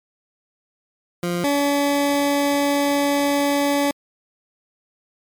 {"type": "tone pair in turn", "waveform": "20% pulse", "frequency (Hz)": [174.61, 284.8], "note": ["F3", "C#4"], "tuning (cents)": [0, 47], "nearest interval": "minor sixth", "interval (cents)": 847, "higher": "second", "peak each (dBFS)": [-16, -12], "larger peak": "second", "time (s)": [[1.23, 1.44], [1.44, 3.91]], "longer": "second", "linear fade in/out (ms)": 2, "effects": ["MP3 96 kbps"]}